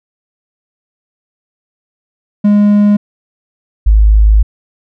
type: tone pair in turn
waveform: triangle / sine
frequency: 206.3 / 52.75 Hz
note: G#3 / G#1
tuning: -11 / +28 cents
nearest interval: 2 octaves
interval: 2361 cents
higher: first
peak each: -3 dBFS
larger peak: neither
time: 2.44-2.97 / 3.86-4.43 s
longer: second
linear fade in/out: 10 ms
effects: none